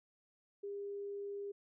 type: tone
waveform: sine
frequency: 402.9 Hz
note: G4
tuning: 48 cents sharp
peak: -40 dBFS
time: 0.63-1.52 s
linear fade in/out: 10 ms
effects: none